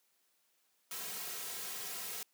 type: noise with comb filter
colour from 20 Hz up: white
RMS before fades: -42 dBFS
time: 0.91-2.23 s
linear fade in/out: 2 ms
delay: 3.4 ms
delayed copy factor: -0.75
effects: white hiss -75 dBFS RMS until 2.33 s + high-pass 200 Hz 12 dB/octave